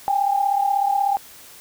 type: tone pair together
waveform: sine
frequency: 794.2 / 830.6 Hz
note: G5 / G#5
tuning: +22 / 0 cents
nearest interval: minor second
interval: 78 cents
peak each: -18 / -23 dBFS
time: 0.08-1.17 s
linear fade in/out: 0 ms
effects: white hiss -44 dBFS RMS until 1.6 s